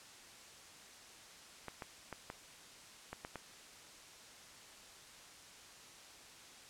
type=clicks; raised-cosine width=0.5 ms; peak=-28 dBFS; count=7; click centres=1.683 / 1.822 / 2.127 / 2.301 / 3.13 / 3.249 / 3.357 s; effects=white hiss -56 dBFS RMS until 6.69 s + low-pass 8000 Hz 12 dB/octave